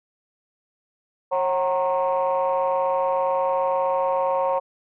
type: tone cluster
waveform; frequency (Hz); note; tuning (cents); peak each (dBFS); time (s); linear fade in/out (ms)
sine; 543 / 749 / 928 / 1085; C#5 / F#5 / A#5 / C#6; -36 / +21 / -8 / -37; -21 / -27 / -24 / -28; 1.31-4.6; 20
effects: tanh soft clip ceiling -13 dBFS